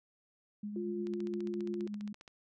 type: tone with tremolo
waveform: sine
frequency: 207.7 Hz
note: G#3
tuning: in tune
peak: -36 dBFS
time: 0.63-2.13 s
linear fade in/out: 5 ms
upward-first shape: triangle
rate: 8.6 Hz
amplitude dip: 40%
type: tone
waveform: sine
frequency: 350.6 Hz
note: F4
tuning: 7 cents sharp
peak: -36 dBFS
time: 0.76-1.87 s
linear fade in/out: 2 ms
type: click train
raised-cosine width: 0.2 ms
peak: -34 dBFS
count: 19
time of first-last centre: 1.07-2.278 s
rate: 14.9 Hz
effects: none